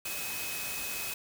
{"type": "tone in noise", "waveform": "sine", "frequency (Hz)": 2544, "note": "D#7", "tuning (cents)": 38, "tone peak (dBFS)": -40, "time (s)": [0.05, 1.14], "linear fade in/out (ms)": 5, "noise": "white", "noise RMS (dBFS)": -37, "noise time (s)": [0.05, 1.14], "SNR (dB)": -6, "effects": []}